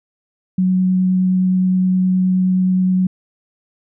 sine tone with vibrato, 185 Hz, F#3, in tune, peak -12 dBFS, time 0.58-3.07 s, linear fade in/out 5 ms, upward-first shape triangle, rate 9.6 Hz, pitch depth 8 cents each way, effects none

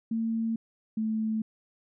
sine tone pair in turn, 226 / 219.3 Hz, A3 / A3, +47 / -6 cents, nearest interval minor second, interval 53 cents, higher first, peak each -26 dBFS, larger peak neither, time 0.11-0.56 / 0.97-1.42 s, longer neither, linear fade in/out 5 ms, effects none

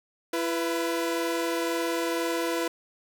sawtooth tone pair together, 336.6 / 493.9 Hz, E4 / B4, +36 / 0 cents, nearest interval perfect fifth, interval 664 cents, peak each -24 / -26 dBFS, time 0.33-2.68 s, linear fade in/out 5 ms, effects none

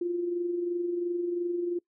sine tone with amplitude modulation, 349.2 Hz, F4, in tune, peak -25 dBFS, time 0.01-1.79 s, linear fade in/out 5 ms, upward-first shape sine, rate 22.9 Hz, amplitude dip 45%, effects noise-tail reverb RT60 0.1 s tail -23 dB re dry

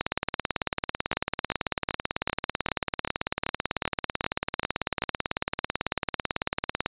two click trains, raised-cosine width 0.3 ms, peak -10 / -9 dBFS, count 11 / 125, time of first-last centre 1.13-5.021 / 0.01-6.861 s, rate 2.57 / 18.1 Hz, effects resampled to 8000 Hz

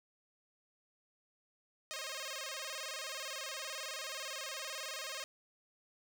5% pulse tone with vibrato, 578 Hz, D5, 28 cents flat, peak -29 dBFS, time 1.91-5.24 s, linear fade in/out 0 ms, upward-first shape square, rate 19 Hz, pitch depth 130 cents each way, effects none

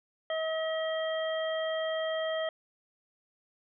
harmonic tone, 639 Hz, D#5, 46 cents sharp, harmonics 1 / 2 / 3 / 5, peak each -30 / -41 / -39 / -40 dBFS, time 0.3-2.49 s, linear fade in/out 2 ms, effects none

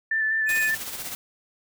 sine tone with vibrato, 1764 Hz, A6, 4 cents sharp, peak -21 dBFS, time 0.11-0.75 s, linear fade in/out 5 ms, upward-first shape square, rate 5 Hz, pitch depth 14 cents each way
square tone, 2485 Hz, D#7, 3 cents flat, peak -27 dBFS, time 0.46-0.71 s, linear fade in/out 50 ms
white noise with tremolo, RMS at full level -32 dBFS, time 0.49-1.15 s, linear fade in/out 0 ms, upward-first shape sine, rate 16 Hz, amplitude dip 50%
effects none

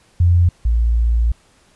sine tone pair in turn, 87.2 / 57.55 Hz, F2 / A#1, -2 / -22 cents, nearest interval perfect fifth, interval 720 cents, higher first, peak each -9 / -12 dBFS, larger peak first, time 0.2-0.49 / 0.65-1.32 s, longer second, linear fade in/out 5 ms, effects pink hiss -54 dBFS RMS until 1.75 s + resampled to 24000 Hz

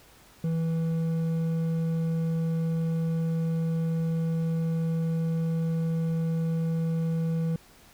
triangle tone with hard clipping, 163.6 Hz, E3, 13 cents flat, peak -26 dBFS, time 0.44-7.56 s, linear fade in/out 2 ms, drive 9 dB, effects pink hiss -55 dBFS RMS until 7.93 s

